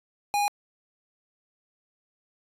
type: tone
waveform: square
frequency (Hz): 820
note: G#5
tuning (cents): -22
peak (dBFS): -23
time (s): 0.34-0.48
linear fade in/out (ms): 0
effects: resampled to 32000 Hz